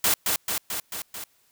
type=noise with echo; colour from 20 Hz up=white; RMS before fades=-21 dBFS; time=0.04-0.14 s; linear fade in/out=2 ms; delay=220 ms; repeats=5; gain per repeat=-3 dB; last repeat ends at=1.24 s; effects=white hiss -64 dBFS RMS until 1.51 s